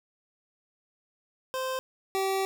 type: tone pair in turn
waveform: 25% pulse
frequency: 520 / 385.8 Hz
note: C5 / G4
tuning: -11 / -28 cents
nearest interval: perfect fourth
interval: 517 cents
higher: first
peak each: -26 / -22 dBFS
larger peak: second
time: 1.54-1.79 / 2.15-2.45 s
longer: second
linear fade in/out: 0 ms
effects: 8-bit